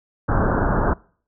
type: low-pass noise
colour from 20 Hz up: pink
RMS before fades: -19 dBFS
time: 0.28-0.94 s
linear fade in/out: 10 ms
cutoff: 1600 Hz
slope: 96 dB/octave
effects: noise-tail reverb RT60 0.5 s tail -25 dB re dry